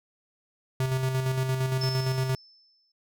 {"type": "tone with tremolo", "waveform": "square", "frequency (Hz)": 130.8, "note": "C3", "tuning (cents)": 0, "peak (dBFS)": -24, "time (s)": [0.8, 2.35], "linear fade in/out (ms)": 2, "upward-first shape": "square", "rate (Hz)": 8.7, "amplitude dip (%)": 40}
{"type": "tone with exponential decay", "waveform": "sine", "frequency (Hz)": 5274, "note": "E8", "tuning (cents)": 0, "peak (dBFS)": -29, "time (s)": [1.81, 2.92], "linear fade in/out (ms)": 5, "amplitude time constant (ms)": 240}
{"effects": []}